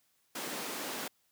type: high-pass noise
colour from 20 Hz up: pink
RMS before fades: -39 dBFS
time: 0.35-1.08 s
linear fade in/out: 5 ms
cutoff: 220 Hz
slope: 24 dB/octave
effects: white hiss -73 dBFS RMS until 1.31 s + high-pass 60 Hz 12 dB/octave